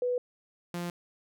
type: tone pair in turn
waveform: sine / sawtooth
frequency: 493.9 / 174.12 Hz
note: B4 / F3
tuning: 0 / -5 cents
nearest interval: octave + tritone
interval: 1805 cents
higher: first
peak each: -26 / -29 dBFS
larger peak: first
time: 0.02-0.18 / 0.74-0.9 s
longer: neither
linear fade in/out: 2 ms
effects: none